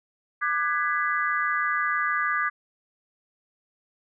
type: chord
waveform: sine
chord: G# half-diminished seventh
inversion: second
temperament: just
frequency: 1196.1 / 1495.1 / 1661.2 / 1993.5 Hz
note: D6 / F#6 / G#6 / B6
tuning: +31 / +18 / 0 / +16 cents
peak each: -26 / -31 / -27 / -31 dBFS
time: 0.41-2.5 s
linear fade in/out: 20 ms
effects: none